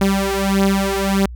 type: beating tone pair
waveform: sawtooth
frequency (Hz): 194.7 / 196.3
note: G3 / G3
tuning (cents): -12 / +3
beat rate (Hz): 1.6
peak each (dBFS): -14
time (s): 0.01-1.26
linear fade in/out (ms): 5
effects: added 60 Hz sine -29 dBFS peak until 1.35 s